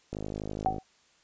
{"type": "click train", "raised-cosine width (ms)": 2, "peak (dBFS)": -22, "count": 35, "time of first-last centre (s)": [0.13, 0.783], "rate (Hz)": 52.1}
{"type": "tone with exponential decay", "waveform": "sine", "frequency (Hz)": 758, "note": "F#5", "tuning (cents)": 42, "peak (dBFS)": -19, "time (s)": [0.66, 0.83], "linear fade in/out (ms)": 0, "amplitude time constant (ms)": 36}
{"effects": ["white hiss -64 dBFS RMS until 1.23 s", "resampled to 16000 Hz"]}